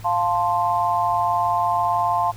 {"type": "chord", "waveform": "sine", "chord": "F major", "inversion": "none", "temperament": "equal", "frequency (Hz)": [698.5, 880, 1046.5], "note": ["F5", "A5", "C6"], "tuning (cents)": [0, 0, 0], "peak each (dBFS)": -22, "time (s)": [0.04, 2.32], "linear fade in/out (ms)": 20, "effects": ["added 108 Hz sine -37 dBFS peak until 2.36 s", "pink hiss -45 dBFS RMS until 2.36 s"]}